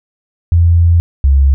sine tone pair in turn, 85 / 68.6 Hz, F2 / C#2, -46 / -17 cents, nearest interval major third, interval 371 cents, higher first, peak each -5 dBFS, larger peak neither, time 0.52-1 / 1.24-1.54 s, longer first, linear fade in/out 0 ms, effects none

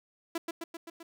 sawtooth tone with echo, 333.8 Hz, E4, 22 cents sharp, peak -26 dBFS, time 0.35-0.38 s, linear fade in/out 5 ms, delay 130 ms, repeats 5, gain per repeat -3 dB, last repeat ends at 1.03 s, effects none

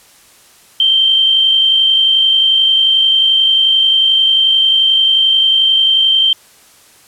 sine tone with amplitude modulation, 3136 Hz, G7, in tune, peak -6 dBFS, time 0.8-6.33 s, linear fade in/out 2 ms, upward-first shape sine, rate 51.3 Hz, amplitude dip 35%, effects white hiss -45 dBFS RMS until 7.07 s + low-pass 12000 Hz 12 dB/octave

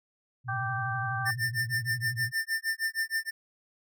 sine tone with vibrato, 119.6 Hz, A#2, 45 cents sharp, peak -33 dBFS, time 0.44-2.32 s, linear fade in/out 50 ms, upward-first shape sine, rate 12 Hz, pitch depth 130 cents each way
harmonic tone, 390.1 Hz, G4, 8 cents flat, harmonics 2 / 3 / 4, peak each -35 / -36 / -33 dBFS, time 0.48-1.31 s, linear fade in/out 10 ms
square tone with tremolo, 1794 Hz, A6, 33 cents sharp, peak -26 dBFS, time 1.25-3.31 s, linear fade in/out 20 ms, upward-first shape sine, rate 6.4 Hz, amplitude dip 100%
effects none

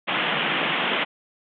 white band-pass noise, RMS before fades -24 dBFS, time 0.07-1.05 s, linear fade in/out 20 ms, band 140 to 3400 Hz, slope 96 dB/octave, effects none

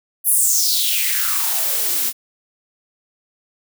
blue noise with high-pass filter sweep, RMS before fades -18 dBFS, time 0.24-2.13 s, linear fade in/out 50 ms, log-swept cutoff 12000 to 220 Hz, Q 5, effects none

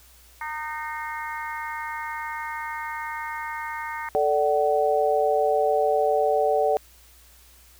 harmonic tone, 306.5 Hz, D#4, 26 cents flat, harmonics 3 / 4 / 5 / 6 / 7, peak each -32 / -37 / -39 / -36 / -38 dBFS, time 0.41-4.09 s, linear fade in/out 2 ms
sine chord, D major, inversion second, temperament equal with one note detuned, 440 / 587.3 / 755.5 Hz, A4 / D5 / F#5, 0 / 0 / +36 cents, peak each -23 dBFS, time 4.15-6.77 s, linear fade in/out 0 ms
effects added 60 Hz sine -54 dBFS peak until 7.79 s + white hiss -54 dBFS RMS until 7.79 s

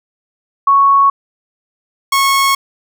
sine / sawtooth tone pair in turn, 1108.7 / 1096.6 Hz, C#6 / C#6, 0 / -19 cents, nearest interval unison, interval 19 cents, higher first, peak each -6 dBFS, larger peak neither, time 0.67-1.1 / 2.12-2.55 s, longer neither, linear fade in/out 5 ms, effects none

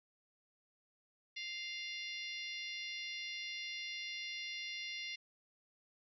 harmonic tone, 698.5 Hz, F5, in tune, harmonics 3 / 4 / 5 / 6 / 7 / 8, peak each -45 / -47 / -49 / -51 / -52 / -53 dBFS, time 1.36-5.16 s, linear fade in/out 10 ms, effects none

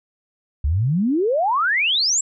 sine exponential sweep, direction up, 65.41 to 7810 Hz, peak -16 dBFS, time 0.64-2.21 s, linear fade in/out 5 ms, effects none

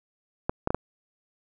clicks, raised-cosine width 1 ms, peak -10 dBFS, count 4, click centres 0.495 / 0.674 / 0.705 / 0.746 s, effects none

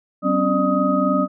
sine tone cluster, 191.5 / 256.9 / 280.4 / 600 / 1256 Hz, G3 / C4 / C#4 / D5 / D#6, -40 / -32 / +20 / +37 / +16 cents, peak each -22 dBFS, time 0.22-1.28 s, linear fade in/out 50 ms, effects none

